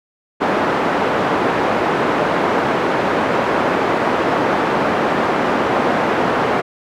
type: band-pass noise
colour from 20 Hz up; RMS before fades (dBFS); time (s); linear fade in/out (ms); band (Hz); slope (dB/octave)
pink; -17; 0.4-6.62; 20; 290 to 1400; 12
effects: none